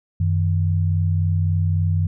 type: tone pair together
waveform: sine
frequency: 93 / 156.64 Hz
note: F#2 / D#3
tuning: +9 / +12 cents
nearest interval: major sixth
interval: 903 cents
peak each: -17 / -23 dBFS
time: 0.2-2.07 s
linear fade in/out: 5 ms
effects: none